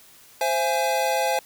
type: chord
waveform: square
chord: C augmented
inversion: none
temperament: equal with one note detuned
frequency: 523.3 / 675.4 / 830.6 Hz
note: C5 / E5 / G#5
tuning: 0 / +42 / 0 cents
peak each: -26 / -27 / -25 dBFS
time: 0.41-1.39 s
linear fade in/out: 2 ms
effects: white hiss -51 dBFS RMS until 1.45 s